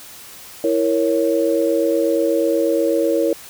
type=chord; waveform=sine; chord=A# diminished; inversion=second; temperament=equal; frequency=329.6 / 466.2 / 554.4 Hz; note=E4 / A#4 / C#5; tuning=0 / 0 / 0 cents; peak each=-19 dBFS; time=0.64-3.33 s; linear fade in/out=2 ms; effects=white hiss -39 dBFS RMS until 3.49 s